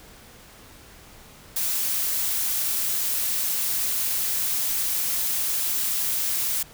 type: noise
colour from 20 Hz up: blue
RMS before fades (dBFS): -25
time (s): 1.56-6.63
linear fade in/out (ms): 5
effects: pink hiss -48 dBFS RMS until 6.73 s